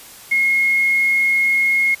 sine tone with quantisation, 2157 Hz, C#7, 48 cents flat, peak -13 dBFS, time 0.31-1.95 s, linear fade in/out 10 ms, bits 6, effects white hiss -40 dBFS RMS until 2 s + resampled to 32000 Hz

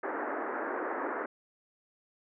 pink band-pass noise, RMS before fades -35 dBFS, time 0.03-1.26 s, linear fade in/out 5 ms, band 280 to 1800 Hz, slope 48 dB/octave, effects none

